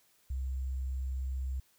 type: tone with sample-and-hold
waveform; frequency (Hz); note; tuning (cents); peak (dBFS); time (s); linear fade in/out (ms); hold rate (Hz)
sine; 65.41; C2; 0; -32; 0.3-1.6; 5; 7350
effects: white hiss -68 dBFS RMS until 1.78 s